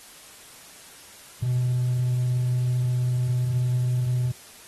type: tone with hard clipping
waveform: sine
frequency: 124.6 Hz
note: B2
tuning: 16 cents sharp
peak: -21 dBFS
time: 1.42-4.32 s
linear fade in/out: 10 ms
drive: 1 dB
effects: white hiss -47 dBFS RMS until 4.67 s + AAC 32 kbps